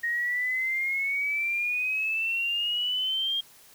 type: exponential sweep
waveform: sine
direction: up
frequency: 1864.7 to 3232 Hz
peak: -25 dBFS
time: 0.03-3.41 s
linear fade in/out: 10 ms
effects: white hiss -54 dBFS RMS until 3.74 s